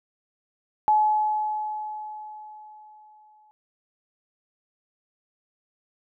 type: tone with exponential decay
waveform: sine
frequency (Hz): 853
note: G#5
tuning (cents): +46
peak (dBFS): -15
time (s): 0.88-3.51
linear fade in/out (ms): 0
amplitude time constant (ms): 570
effects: none